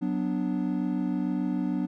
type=chord; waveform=triangle; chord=B minor; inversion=second; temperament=equal; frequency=185 / 246.9 / 293.7 Hz; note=F#3 / B3 / D4; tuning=0 / 0 / 0 cents; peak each=-28 dBFS; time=0.01-1.87 s; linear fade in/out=20 ms; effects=none